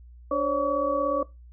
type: tone cluster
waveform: sine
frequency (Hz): 291.7 / 534 / 571 / 1136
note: D4 / C5 / D5 / C#6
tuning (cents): -12 / +35 / -49 / +42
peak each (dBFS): -30 / -27 / -27 / -27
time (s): 0.31-1.23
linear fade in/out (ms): 5
effects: noise-tail reverb RT60 0.2 s tail -18 dB re dry + added 60 Hz sine -45 dBFS peak until 1.52 s